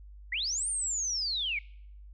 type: linear two-way sweep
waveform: sine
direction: up then down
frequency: 1811 to 9100 to 2151 Hz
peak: -29 dBFS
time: 0.32-1.59 s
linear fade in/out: 5 ms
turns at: 0.68 s
effects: noise-tail reverb RT60 0.7 s tail -25 dB re dry + added 50 Hz sine -46 dBFS peak until 2.13 s